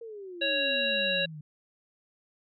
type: exponential sweep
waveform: sine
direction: down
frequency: 470 to 146.83 Hz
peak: -39 dBFS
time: 0.01-1.41 s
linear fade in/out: 5 ms
type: harmonic tone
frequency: 554.4 Hz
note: C#5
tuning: in tune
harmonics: 1 / 3 / 5 / 7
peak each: -31 / -32 / -30 / -30 dBFS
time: 0.41-1.26 s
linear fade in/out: 10 ms
effects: none